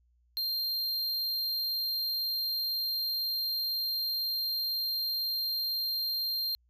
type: tone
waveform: square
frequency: 4186 Hz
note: C8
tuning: in tune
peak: -30 dBFS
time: 0.37-6.55 s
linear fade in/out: 0 ms
effects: added 60 Hz sine -65 dBFS peak until 6.69 s